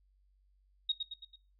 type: tone with echo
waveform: sine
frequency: 3753 Hz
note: A#7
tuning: 11 cents sharp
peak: -27 dBFS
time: 0.89-0.92 s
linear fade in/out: 5 ms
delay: 110 ms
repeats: 4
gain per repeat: -6 dB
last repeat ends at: 1.36 s
effects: noise-tail reverb RT60 0.3 s tail -18 dB re dry + added 48 Hz sine -66 dBFS peak until 1.59 s